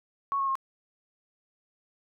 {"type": "tone with pitch steps", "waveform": "sine", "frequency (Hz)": [1108.7, 1090.9, 1073.4], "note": ["C#6", "C#6", "C6"], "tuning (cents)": [0, -28, 44], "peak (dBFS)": -25, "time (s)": [0.32, 0.554], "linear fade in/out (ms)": 0, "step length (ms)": 78, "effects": []}